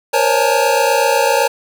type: tone cluster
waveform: square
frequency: 472.8 / 534 / 562 / 844 / 906 Hz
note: A#4 / C5 / C#5 / G#5 / A#5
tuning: +24 / +35 / +24 / +28 / -50 cents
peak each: -19 dBFS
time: 0.13-1.48 s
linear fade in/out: 10 ms
effects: none